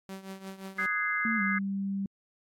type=tone with tremolo; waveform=sawtooth; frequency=192.2 Hz; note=G3; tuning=34 cents flat; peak=-33 dBFS; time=0.09-0.86 s; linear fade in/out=0 ms; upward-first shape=triangle; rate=5.7 Hz; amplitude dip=80%
type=chord; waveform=sine; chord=Ab dominant seventh; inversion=second; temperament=just; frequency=1245.9 / 1495.1 / 1661.2 / 2077 Hz; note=Eb6 / Gb6 / Ab6 / C7; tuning=+2 / +18 / 0 / -13 cents; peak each=-34 / -37 / -31 / -31 dBFS; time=0.78-1.59 s; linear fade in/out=10 ms
type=tone with pitch glide; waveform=sine; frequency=224.4 to 196.48 Hz; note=A3 to G3; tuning=+34 to +4 cents; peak=-29 dBFS; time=1.25-2.06 s; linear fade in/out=2 ms; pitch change=-230 cents; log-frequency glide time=1.36-1.42 s
effects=AAC 64 kbps